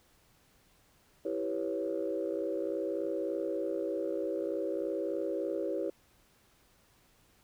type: chord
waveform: sine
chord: C# half-diminished seventh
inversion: first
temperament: equal with one note detuned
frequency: 328.7 / 392 / 493.9 / 554.4 Hz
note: E4 / G4 / B4 / C#5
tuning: -5 / 0 / 0 / 0 cents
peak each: -36 / -36 / -37 / -36 dBFS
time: 1.25-5.9 s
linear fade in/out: 5 ms
effects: tanh soft clip ceiling -22 dBFS + pink hiss -66 dBFS RMS until 7.43 s